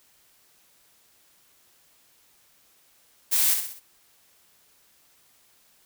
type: noise with echo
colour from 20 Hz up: blue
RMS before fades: -22 dBFS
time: 3.31-3.55 s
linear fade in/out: 20 ms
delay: 63 ms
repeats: 4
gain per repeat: -6 dB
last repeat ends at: 3.802 s
effects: white hiss -61 dBFS RMS until 5.85 s